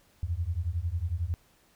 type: beating tone pair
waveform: sine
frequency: 80 / 91 Hz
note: D#2 / F#2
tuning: +49 / -28 cents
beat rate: 11 Hz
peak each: -31 / -31 dBFS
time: 0.23-1.34 s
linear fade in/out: 0 ms
effects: pink hiss -64 dBFS RMS until 1.75 s